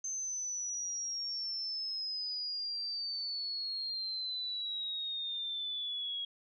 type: exponential sweep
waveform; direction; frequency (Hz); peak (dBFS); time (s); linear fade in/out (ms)
sine; down; 6272 to 3300; -35; 0.04-6.25; 5
effects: none